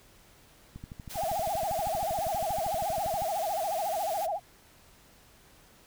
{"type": "click train", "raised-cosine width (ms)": 5, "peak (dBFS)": -29, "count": 32, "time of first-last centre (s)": [0.76, 3.22], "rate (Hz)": 12.6}
{"type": "noise", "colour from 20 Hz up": "white", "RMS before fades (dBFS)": -42, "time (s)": [1.09, 4.27], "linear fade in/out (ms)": 20}
{"type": "tone with vibrato", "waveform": "sine", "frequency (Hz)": 725, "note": "F#5", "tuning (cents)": -35, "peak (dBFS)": -28, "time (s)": [1.14, 4.4], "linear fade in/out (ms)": 50, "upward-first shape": "sine", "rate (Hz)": 14, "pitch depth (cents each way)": 230}
{"effects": ["pink hiss -58 dBFS RMS until 5.86 s"]}